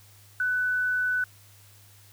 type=tone; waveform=sine; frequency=1495 Hz; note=F#6; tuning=17 cents sharp; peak=-23 dBFS; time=0.4-1.24 s; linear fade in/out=2 ms; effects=added 101 Hz sine -54 dBFS peak until 2.12 s + white hiss -56 dBFS RMS until 2.12 s